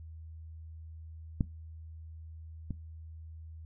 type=clicks; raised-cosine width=5 ms; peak=-15 / -23 dBFS; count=2; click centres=1.408 / 2.707 s; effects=noise-tail reverb RT60 0.2 s tail -18 dB re dry + added 80 Hz sine -44 dBFS peak until 3.65 s